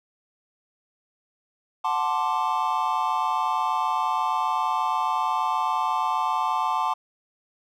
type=chord; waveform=triangle; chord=D dominant seventh; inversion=first; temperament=equal; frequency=740 / 880 / 1046.5 / 1174.7 Hz; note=F#5 / A5 / C6 / D6; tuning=0 / 0 / 0 / 0 cents; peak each=-28 / -24 / -25 / -27 dBFS; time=1.84-6.94 s; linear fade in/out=10 ms; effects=none